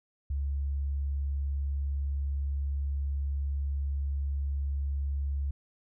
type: tone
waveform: sine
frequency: 69.9 Hz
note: C#2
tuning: 15 cents sharp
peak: -28 dBFS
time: 0.3-5.51 s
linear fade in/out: 5 ms
effects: none